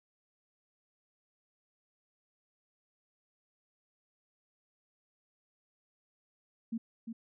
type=tone with echo; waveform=sine; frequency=228.1 Hz; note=A#3; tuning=37 cents flat; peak=-32 dBFS; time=6.72-6.78 s; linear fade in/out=10 ms; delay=350 ms; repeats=1; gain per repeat=-6 dB; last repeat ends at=7.13 s; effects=none